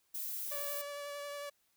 violet noise, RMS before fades -40 dBFS, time 0.14-0.82 s, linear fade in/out 10 ms
sawtooth tone with vibrato, 575 Hz, D5, 37 cents flat, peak -37 dBFS, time 0.51-1.5 s, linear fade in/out 10 ms, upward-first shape triangle, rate 11 Hz, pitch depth 17 cents each way
effects white hiss -75 dBFS RMS until 1.76 s

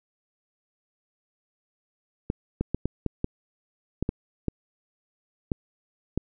clicks, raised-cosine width 3 ms, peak -12 dBFS, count 11, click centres 2.301 / 2.61 / 2.746 / 2.856 / 3.063 / 3.244 / 4.026 / 4.091 / 4.483 / 5.518 / 6.176 s, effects none

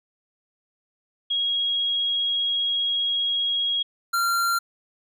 sine / square tone pair in turn, 3295 / 1379.4 Hz, G#7 / F6, -14 / -22 cents, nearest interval octave + minor third, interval 1508 cents, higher first, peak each -21 dBFS, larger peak neither, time 1.3-3.83 / 4.13-4.59 s, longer first, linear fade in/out 10 ms, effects none

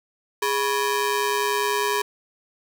sawtooth ring-modulated tone, 696 Hz, F5, 6 cents flat, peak -14 dBFS, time 0.42-2.02 s, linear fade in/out 5 ms, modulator 283 Hz, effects none

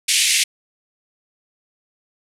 pink band-pass noise, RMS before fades -17 dBFS, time 0.08-0.44 s, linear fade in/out 10 ms, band 2100 to 11000 Hz, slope 48 dB/octave, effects none

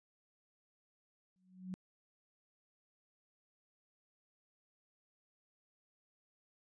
sine tone with exponential growth, 185.1 Hz, F#3, 1 cent sharp, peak -37 dBFS, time 1.36-1.74 s, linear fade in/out 0 ms, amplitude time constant 81 ms, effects resampled to 22050 Hz

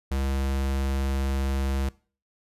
square tone, 67.6 Hz, C#2, 43 cents flat, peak -25 dBFS, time 0.11-1.89 s, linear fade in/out 5 ms, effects noise-tail reverb RT60 0.4 s tail -21 dB re dry + resampled to 32000 Hz

